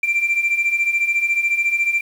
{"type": "beating tone pair", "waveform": "sine", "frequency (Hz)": [2349, 2363], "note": ["D7", "D7"], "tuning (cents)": [0, 10], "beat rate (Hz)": 14, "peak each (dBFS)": [-20, -16], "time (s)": [0.03, 2.01], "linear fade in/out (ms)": 5, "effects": ["tanh soft clip ceiling -12 dBFS", "7-bit"]}